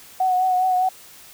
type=tone with vibrato; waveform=sine; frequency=740 Hz; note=F#5; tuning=in tune; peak=-16 dBFS; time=0.2-0.89 s; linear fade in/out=5 ms; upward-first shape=triangle; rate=4.9 Hz; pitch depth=32 cents each way; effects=white hiss -45 dBFS RMS until 1.33 s